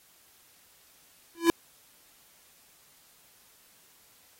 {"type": "tone with exponential growth", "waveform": "square", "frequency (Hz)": 335.6, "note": "E4", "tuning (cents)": 31, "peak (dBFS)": -15, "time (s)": [1.35, 1.5], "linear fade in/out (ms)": 0, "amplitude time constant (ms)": 31, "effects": ["white hiss -60 dBFS RMS until 4.39 s", "AAC 48 kbps"]}